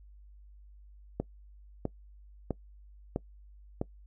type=click train; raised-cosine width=2 ms; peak=-17 dBFS; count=5; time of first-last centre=1.2-3.814 s; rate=1.53 Hz; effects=noise-tail reverb RT60 0.1 s tail -21 dB re dry + added 50 Hz sine -51 dBFS peak until 4.06 s